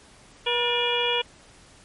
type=harmonic tone with a mistuned harmonic; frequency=480.3 Hz; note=B4; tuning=48 cents flat; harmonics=1 / 2 / 3 / 4 / 5 / 6 / 7; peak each=-27 / -29 / -36 / -37 / -29 / -27 / -28 dBFS; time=0.46-1.22 s; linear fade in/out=10 ms; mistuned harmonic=4; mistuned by=-130 cents; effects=pink hiss -52 dBFS RMS until 1.84 s + MP3 48 kbps